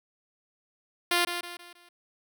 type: tone with echo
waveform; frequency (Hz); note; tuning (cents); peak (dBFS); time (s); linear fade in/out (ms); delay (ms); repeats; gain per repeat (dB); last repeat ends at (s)
5% pulse; 349.2; F4; 0; -11; 1.11-1.25; 5; 160; 4; -8; 1.89
effects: none